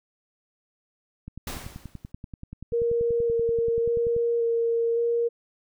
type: click train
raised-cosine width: 5 ms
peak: -25 dBFS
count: 31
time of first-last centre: 1.28-4.165 s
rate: 10.4 Hz
type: noise with exponential decay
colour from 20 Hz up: pink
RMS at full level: -32 dBFS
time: 1.47-2.12 s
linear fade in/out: 5 ms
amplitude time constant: 140 ms
type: tone with vibrato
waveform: sine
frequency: 466.2 Hz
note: A#4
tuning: in tune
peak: -21 dBFS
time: 2.72-5.29 s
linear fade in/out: 20 ms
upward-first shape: square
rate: 0.89 Hz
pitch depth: 11 cents each way
effects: none